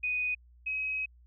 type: tone pair in turn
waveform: sine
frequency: 2489 / 2543 Hz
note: D#7 / D#7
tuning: 0 / +37 cents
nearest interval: unison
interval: 37 cents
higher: second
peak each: -28 / -30 dBFS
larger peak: first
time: 0.03-0.35 / 0.66-1.06 s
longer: second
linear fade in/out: 10 ms
effects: added 60 Hz sine -55 dBFS peak until 1.26 s